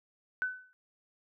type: tone with exponential decay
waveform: sine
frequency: 1506 Hz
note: F#6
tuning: 30 cents sharp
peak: -26 dBFS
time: 0.42-0.73 s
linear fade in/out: 0 ms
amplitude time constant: 66 ms
effects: none